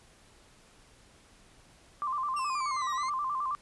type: tone with vibrato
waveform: sine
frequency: 1108.7 Hz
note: C#6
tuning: in tune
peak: -29 dBFS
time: 2.02-3.55 s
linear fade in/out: 0 ms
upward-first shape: square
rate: 9.4 Hz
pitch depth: 100 cents each way
type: exponential two-way sweep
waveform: 20% pulse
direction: down then up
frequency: 2781 to 1872 to 2153 Hz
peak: -34 dBFS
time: 2.36-3.1 s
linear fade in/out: 10 ms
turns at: 2.92 s
effects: pink hiss -59 dBFS RMS until 3.61 s + resampled to 24000 Hz